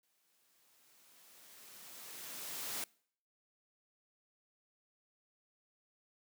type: noise with exponential growth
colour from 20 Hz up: white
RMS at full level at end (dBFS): -39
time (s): 0.03-2.84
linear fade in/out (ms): 2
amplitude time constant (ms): 610
effects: noise-tail reverb RT60 0.6 s tail -25 dB re dry + high-pass 150 Hz 12 dB/octave